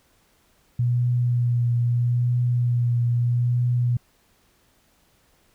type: tone with vibrato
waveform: sine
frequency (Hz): 121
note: B2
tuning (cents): -35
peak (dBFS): -18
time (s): 0.79-3.97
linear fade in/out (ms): 5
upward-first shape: triangle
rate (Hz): 0.78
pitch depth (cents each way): 23
effects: pink hiss -62 dBFS RMS until 5.54 s